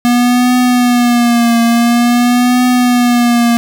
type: tone with vibrato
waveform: square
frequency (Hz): 240.9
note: B3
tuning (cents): -43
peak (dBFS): -8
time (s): 0.05-3.57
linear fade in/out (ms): 0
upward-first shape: triangle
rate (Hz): 0.48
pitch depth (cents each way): 64
effects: none